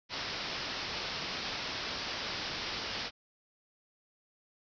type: low-pass noise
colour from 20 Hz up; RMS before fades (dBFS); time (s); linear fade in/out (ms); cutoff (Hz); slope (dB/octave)
white; -38; 0.09-3.11; 50; 5500; 96
effects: none